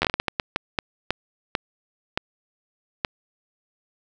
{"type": "slowing click train", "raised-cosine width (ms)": 0.3, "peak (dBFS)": -5, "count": 15, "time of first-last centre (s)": [0.02, 3.048], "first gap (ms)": 11, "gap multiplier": 1.4, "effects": []}